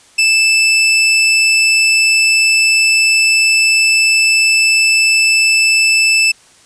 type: tone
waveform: sawtooth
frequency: 2637 Hz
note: E7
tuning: in tune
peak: -5 dBFS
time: 0.18-6.32 s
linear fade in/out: 10 ms
effects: white hiss -46 dBFS RMS until 6.65 s + resampled to 22050 Hz